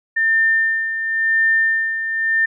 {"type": "tone with tremolo", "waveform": "sine", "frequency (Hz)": 1800, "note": "A6", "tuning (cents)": 39, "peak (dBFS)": -12, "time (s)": [0.16, 2.46], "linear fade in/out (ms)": 10, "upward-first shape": "sine", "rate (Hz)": 0.94, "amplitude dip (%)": 60, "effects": []}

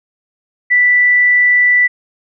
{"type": "tone", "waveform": "sine", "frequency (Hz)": 1973, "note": "B6", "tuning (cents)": -2, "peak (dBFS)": -7, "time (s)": [0.7, 1.88], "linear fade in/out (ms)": 20, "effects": []}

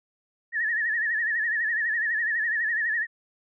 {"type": "tone with vibrato", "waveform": "sine", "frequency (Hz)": 1800, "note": "A6", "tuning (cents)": 39, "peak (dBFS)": -23, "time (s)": [0.52, 3.07], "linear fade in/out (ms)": 50, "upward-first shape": "sine", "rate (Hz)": 12, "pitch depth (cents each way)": 99, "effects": []}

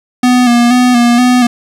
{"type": "tone with vibrato", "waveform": "square", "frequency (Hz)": 243.7, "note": "B3", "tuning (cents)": -23, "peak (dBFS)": -6, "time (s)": [0.23, 1.47], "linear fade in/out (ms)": 5, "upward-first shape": "square", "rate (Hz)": 2.1, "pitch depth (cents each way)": 36, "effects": ["low-pass 10000 Hz 12 dB/octave", "7-bit"]}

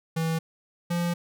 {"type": "tone pair in turn", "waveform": "square", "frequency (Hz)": [162.7, 172.78], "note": ["E3", "F3"], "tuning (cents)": [-22, -18], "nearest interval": "minor second", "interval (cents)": 104, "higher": "second", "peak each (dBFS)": -25, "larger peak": "neither", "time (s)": [[0.16, 0.39], [0.9, 1.14]], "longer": "second", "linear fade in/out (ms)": 10, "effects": []}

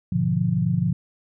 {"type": "chord", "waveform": "sine", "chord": "G# diminished seventh", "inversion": "none", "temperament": "equal with one note detuned", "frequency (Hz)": [103.83, 123.47, 147.51, 174.61], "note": ["G#2", "B2", "D3", "F3"], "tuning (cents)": [0, 0, 8, 0], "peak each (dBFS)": [-28, -25, -25, -22], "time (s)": [0.12, 0.93], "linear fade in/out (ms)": 5, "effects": []}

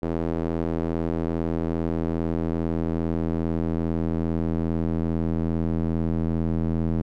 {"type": "tone with band-pass filter sweep", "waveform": "square", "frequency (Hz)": 41.2, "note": "E1", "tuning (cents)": 0, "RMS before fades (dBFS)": -25, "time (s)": [0.02, 7.02], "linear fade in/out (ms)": 10, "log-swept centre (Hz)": [370, 210], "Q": 1.1, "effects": []}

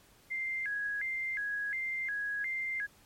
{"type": "tone with vibrato", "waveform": "sine", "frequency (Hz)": 1864.7, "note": "A#6", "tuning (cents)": 0, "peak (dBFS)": -32, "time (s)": [0.3, 2.87], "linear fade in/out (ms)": 20, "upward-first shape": "square", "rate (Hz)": 1.4, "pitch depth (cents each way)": 200, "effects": ["pink hiss -62 dBFS RMS until 3.05 s", "MP3 64 kbps"]}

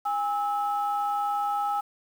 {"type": "tone pair together", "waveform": "sine", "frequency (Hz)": [817.1, 1300], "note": ["G#5", "E6"], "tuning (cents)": [-28, -24], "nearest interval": "minor sixth", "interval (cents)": 804, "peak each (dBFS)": [-25, -29], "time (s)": [0.05, 1.81], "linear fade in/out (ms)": 10, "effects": ["tanh soft clip ceiling -18 dBFS", "8-bit"]}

